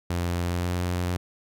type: tone with pitch glide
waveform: sawtooth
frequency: 87.2 to 88.93 Hz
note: F2 to F2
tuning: -2 to +32 cents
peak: -21 dBFS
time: 0.1-1.17 s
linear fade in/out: 5 ms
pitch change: +34 cents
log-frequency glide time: 0.46-0.73 s
effects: none